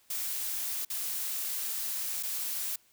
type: noise with dropouts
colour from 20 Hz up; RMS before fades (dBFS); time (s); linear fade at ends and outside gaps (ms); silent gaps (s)
blue; -34; 0.1-2.76; 5; 0.85-0.9 / 2.228-2.232
effects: white hiss -65 dBFS RMS until 2.92 s